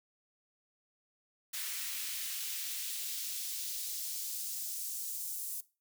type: noise with high-pass filter sweep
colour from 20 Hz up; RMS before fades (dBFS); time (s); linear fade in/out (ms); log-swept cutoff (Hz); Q
white; -39; 1.53-5.61; 10; 1800 to 8400; 0.95
effects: noise-tail reverb RT60 0.3 s tail -19 dB re dry